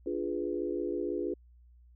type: chord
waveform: sine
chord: D diminished seventh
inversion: none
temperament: equal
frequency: 293.7 / 349.2 / 415.3 / 493.9 Hz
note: D4 / F4 / Ab4 / Cb5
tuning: 0 / 0 / 0 / 0 cents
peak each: -37 / -34 / -36 / -39 dBFS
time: 0.06-1.34 s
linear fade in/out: 5 ms
effects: added 60 Hz sine -55 dBFS peak until 1.95 s